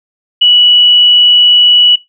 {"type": "tone", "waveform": "sine", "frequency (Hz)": 2942, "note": "F#7", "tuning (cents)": -11, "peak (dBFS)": -3, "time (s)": [0.41, 1.96], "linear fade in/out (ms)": 10, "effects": ["noise-tail reverb RT60 0.2 s tail -19 dB re dry"]}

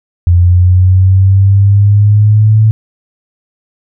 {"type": "linear sweep", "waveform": "sine", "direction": "up", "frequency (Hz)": [86.7, 110], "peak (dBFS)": -3, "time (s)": [0.27, 2.71], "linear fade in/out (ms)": 0, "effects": []}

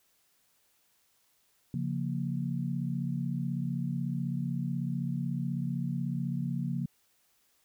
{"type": "chord", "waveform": "sine", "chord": "Bb minor", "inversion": "first", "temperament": "equal", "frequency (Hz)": [138.59, 174.61, 233.1], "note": ["Db3", "F3", "Bb3"], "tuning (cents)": [0, 0, 0], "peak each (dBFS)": [-33, -34, -36], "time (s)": [1.74, 6.86], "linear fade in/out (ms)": 2, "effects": ["white hiss -70 dBFS RMS until 7.64 s"]}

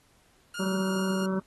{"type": "tone with tremolo", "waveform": "sawtooth", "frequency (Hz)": 1417, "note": "F6", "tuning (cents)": 25, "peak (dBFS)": -32, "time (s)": [0.54, 1.26], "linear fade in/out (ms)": 5, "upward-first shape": "triangle", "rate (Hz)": 2.9, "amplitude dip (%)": 25}
{"type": "harmonic tone", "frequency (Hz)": 190, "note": "F#3", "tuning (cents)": 46, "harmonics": [1, 2, 3, 5, 6, 7, 8], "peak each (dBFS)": [-27, -33, -37, -41, -43, -44, -45], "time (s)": [0.59, 1.4], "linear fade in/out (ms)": 10}
{"effects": ["pink hiss -64 dBFS RMS until 1.46 s", "AAC 32 kbps"]}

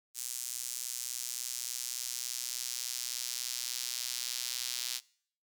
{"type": "tone with high-pass filter sweep", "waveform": "square", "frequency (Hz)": 61.74, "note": "B1", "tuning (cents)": 0, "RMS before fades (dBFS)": -38, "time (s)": [0.14, 5.01], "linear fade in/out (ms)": 50, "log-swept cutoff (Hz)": [7200, 4400], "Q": 1.4, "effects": ["noise-tail reverb RT60 0.6 s tail -24 dB re dry"]}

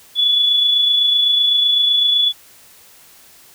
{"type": "tone with amplitude modulation", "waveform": "sine", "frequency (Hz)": 3426, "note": "A7", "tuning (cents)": -47, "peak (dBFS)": -10, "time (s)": [0.15, 2.33], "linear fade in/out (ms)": 50, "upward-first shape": "sine", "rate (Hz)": 27.9, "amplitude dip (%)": 35, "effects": ["white hiss -46 dBFS RMS until 3.54 s"]}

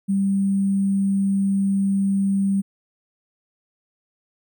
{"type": "tone with sample-and-hold", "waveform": "sine", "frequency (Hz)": 196, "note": "G3", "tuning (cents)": 0, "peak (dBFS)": -17, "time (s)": [0.08, 2.62], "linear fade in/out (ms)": 20, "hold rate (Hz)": 8820, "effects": []}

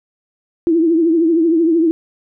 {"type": "tone with vibrato", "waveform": "sine", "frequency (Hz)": 329.6, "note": "E4", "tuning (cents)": 0, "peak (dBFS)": -10, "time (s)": [0.67, 1.91], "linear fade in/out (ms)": 0, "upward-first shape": "triangle", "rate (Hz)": 13, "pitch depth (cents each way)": 99, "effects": []}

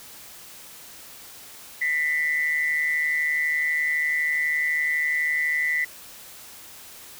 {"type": "tone with amplitude modulation", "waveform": "sine", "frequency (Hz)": 1986, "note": "B6", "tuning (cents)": 9, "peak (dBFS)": -18, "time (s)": [1.81, 5.85], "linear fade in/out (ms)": 10, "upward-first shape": "sine", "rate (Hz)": 152, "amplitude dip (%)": 65, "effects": ["white hiss -44 dBFS RMS until 7.19 s"]}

